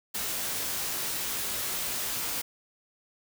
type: noise with comb filter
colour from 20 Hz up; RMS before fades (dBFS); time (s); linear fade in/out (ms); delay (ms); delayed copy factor
white; -32; 0.14-2.42; 10; 19; +0.55
effects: none